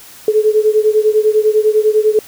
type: beating tone pair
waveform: sine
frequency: 426.3 / 436.3 Hz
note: G#4 / A4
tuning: +45 / -15 cents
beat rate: 10 Hz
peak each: -11 / -13 dBFS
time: 0.28-2.19 s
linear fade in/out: 2 ms
effects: white hiss -38 dBFS RMS until 2.27 s

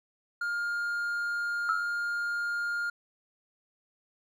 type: tone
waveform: triangle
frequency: 1411 Hz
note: F6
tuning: 17 cents sharp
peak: -27 dBFS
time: 0.41-2.9 s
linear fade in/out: 5 ms
type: tone with exponential decay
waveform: sine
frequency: 1318.5 Hz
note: E6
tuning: in tune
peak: -22 dBFS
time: 1.69-1.95 s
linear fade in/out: 1 ms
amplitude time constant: 56 ms
effects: none

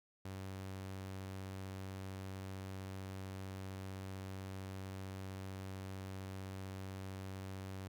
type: tone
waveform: sawtooth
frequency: 95.6 Hz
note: G2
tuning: 43 cents flat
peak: -40 dBFS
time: 0.25-7.88 s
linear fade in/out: 5 ms
effects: none

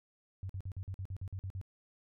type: tone bursts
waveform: sine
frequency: 95 Hz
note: F#2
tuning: 46 cents sharp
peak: -37 dBFS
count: 11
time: 0.43-1.614 s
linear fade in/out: 0 ms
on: 64 ms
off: 48 ms
effects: none

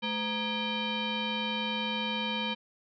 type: tone with frequency modulation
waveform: sine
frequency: 1661.2 Hz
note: G#6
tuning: in tune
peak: -29 dBFS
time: 0.02-2.55 s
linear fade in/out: 20 ms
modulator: 723 Hz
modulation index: 2.8
effects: none

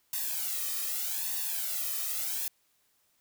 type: noise with flanger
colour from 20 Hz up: blue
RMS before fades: -33 dBFS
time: 0.13-2.48 s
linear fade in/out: 2 ms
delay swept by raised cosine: 1.1 to 1.63 ms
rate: 0.82 Hz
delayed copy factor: +0.9
effects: white hiss -71 dBFS RMS until 3.2 s

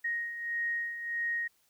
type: beating tone pair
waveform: sine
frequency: 1871 / 1872.6 Hz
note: A#6 / A#6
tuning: +6 / +7 cents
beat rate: 1.6 Hz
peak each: -39 / -32 dBFS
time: 0.04-1.48 s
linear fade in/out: 10 ms
effects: white hiss -70 dBFS RMS until 1.69 s

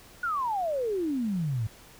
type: exponential sweep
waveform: sine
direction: down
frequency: 1480 to 103.83 Hz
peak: -26 dBFS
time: 0.23-1.67 s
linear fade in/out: 5 ms
effects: pink hiss -52 dBFS RMS until 1.99 s

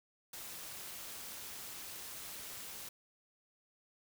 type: noise with amplitude modulation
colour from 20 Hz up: white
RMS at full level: -45 dBFS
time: 0.33-2.89 s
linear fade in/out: 5 ms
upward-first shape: sine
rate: 201 Hz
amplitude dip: 40%
effects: none

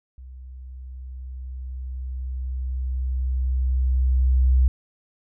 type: tone with level ramp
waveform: sine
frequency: 64 Hz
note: C2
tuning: 38 cents flat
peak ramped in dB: -38 to -13 dBFS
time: 0.18-4.68 s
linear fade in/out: 0 ms
effects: none

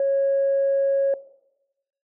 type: tone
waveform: sine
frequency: 550 Hz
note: C#5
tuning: 14 cents flat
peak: -17 dBFS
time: 0-1.14 s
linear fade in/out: 2 ms
effects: noise-tail reverb RT60 0.9 s tail -17 dB re dry + tanh soft clip ceiling -14 dBFS

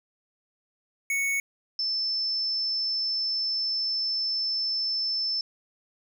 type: tone pair in turn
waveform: square / sine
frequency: 2217 / 5287 Hz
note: C#7 / E8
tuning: 0 / +4 cents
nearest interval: octave + minor third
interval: 1504 cents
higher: second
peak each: -25 / -25 dBFS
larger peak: neither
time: 1.1-1.4 / 1.79-5.41 s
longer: second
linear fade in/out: 2 ms
effects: none

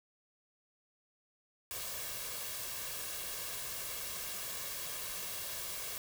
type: noise with comb filter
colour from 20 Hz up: white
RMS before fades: -41 dBFS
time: 1.71-5.98 s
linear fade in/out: 0 ms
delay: 1.8 ms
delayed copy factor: +0.55
effects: none

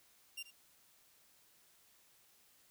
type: tone with echo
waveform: sawtooth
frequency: 2782 Hz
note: F7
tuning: 7 cents flat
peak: -39 dBFS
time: 0.37-0.43 s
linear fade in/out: 10 ms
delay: 80 ms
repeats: 1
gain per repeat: -14 dB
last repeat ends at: 0.51 s
effects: white hiss -68 dBFS RMS until 2.7 s

